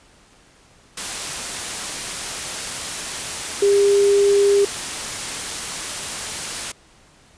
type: tone in noise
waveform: sine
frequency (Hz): 401.6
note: G4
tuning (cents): +42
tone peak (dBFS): -12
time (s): 3.62-4.65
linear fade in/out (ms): 5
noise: white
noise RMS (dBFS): -27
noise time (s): 0.97-6.72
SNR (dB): +12
effects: pink hiss -52 dBFS RMS until 7.37 s + resampled to 22050 Hz